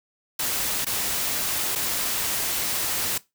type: noise with dropouts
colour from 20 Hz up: white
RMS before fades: -26 dBFS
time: 0.39-3.18 s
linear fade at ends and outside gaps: 5 ms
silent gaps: 0.848-0.865 / 1.753-1.757 s
effects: noise-tail reverb RT60 0.2 s tail -19 dB re dry